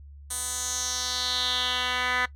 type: tone with band-pass filter sweep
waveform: 10% pulse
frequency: 250 Hz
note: B3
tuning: 21 cents sharp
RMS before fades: -28 dBFS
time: 0.3-2.26 s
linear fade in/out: 10 ms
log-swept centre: 9200 to 2000 Hz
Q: 3.2
effects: noise-tail reverb RT60 0.1 s tail -18 dB re dry + added 71 Hz sine -43 dBFS peak until 2.35 s